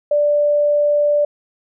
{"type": "tone", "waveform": "sine", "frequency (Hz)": 587.3, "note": "D5", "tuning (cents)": 0, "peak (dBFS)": -12, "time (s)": [0.11, 1.25], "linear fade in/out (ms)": 5, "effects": []}